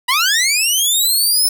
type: linear sweep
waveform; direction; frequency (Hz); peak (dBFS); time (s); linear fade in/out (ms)
15% pulse; up; 947 to 5320; -6; 0.08-1.49; 10
effects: none